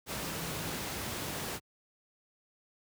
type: tone in noise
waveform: sine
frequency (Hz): 163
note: E3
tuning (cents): -19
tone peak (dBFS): -45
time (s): 0.22-0.78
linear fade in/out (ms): 50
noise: pink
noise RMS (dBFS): -37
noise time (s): 0.06-1.6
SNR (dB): -11
effects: high-pass 80 Hz 12 dB/octave